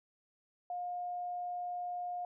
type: tone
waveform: sine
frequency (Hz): 712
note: F5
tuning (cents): +33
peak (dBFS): -36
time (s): 0.7-2.25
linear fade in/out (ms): 2
effects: none

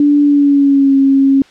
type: tone with pitch glide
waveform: sine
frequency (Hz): 290.3 to 272.4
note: D4 to C#4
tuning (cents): -20 to -30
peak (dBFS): -6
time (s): 0-1.42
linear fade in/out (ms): 2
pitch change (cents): -110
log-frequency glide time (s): 0.22-0.96
effects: white hiss -44 dBFS RMS until 1.5 s + low-pass 4000 Hz 12 dB/octave

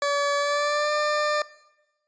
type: tone with pitch glide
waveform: 20% pulse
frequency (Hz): 571 to 598.4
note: D5 to D5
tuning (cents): -49 to +32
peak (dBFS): -17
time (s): 0.02-1.42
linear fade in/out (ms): 2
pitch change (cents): +81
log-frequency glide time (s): 0.36-0.91
effects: noise-tail reverb RT60 1.0 s tail -19 dB re dry + resampled to 16000 Hz

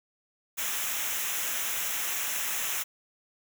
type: noise with comb filter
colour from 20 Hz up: white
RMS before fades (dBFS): -31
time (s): 0.57-2.84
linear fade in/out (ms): 20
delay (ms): 0.22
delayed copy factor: -0.7
effects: none

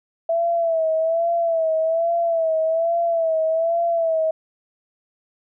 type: tone with vibrato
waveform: sine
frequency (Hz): 659.3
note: E5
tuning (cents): 0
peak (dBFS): -17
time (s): 0.29-4.31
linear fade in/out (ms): 5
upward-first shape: sine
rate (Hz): 1.2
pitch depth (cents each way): 58
effects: none

